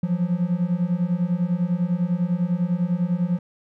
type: beating tone pair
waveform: triangle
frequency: 171.2 / 181.2 Hz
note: F3 / F#3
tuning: -34 / -36 cents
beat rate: 10 Hz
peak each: -21 dBFS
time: 0.03-3.39 s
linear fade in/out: 5 ms
effects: none